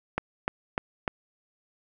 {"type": "click train", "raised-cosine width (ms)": 0.5, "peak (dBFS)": -11, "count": 4, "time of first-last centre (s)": [0.18, 1.078], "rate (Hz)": 3.34, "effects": []}